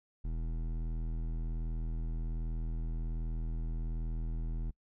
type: tone with hard clipping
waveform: sine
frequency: 40.64 Hz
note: E1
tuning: 24 cents flat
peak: -35 dBFS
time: 0.24-4.71 s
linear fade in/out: 10 ms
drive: 13 dB
effects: noise-tail reverb RT60 0.1 s tail -26 dB re dry